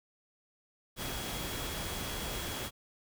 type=tone in noise; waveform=sine; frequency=3322 Hz; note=G#7; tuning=in tune; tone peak=-46 dBFS; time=0.96-2.71 s; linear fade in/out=50 ms; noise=pink; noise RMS=-38 dBFS; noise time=0.96-2.71 s; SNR=-11 dB; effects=none